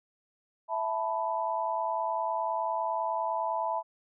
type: chord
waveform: sine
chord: E suspended fourth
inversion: none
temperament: just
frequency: 659.3 / 879 / 988.9 Hz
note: E5 / A5 / B5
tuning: 0 / -2 / +2 cents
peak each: -33 / -32 / -32 dBFS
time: 0.68-3.83 s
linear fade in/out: 50 ms
effects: none